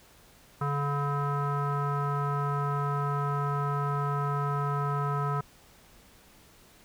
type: tone with low-pass filter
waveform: square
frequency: 142.8 Hz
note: D3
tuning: 48 cents flat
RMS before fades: -29 dBFS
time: 0.61-5.41 s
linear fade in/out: 5 ms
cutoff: 1200 Hz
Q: 9.8
effects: pink hiss -57 dBFS RMS until 6.84 s